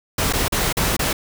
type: noise with dropouts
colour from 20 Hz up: pink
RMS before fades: -20 dBFS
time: 0.18-1.13 s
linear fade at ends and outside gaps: 5 ms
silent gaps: 0.327-0.334 / 0.482-0.522 / 0.727-0.769 / 0.967-0.992 s
effects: none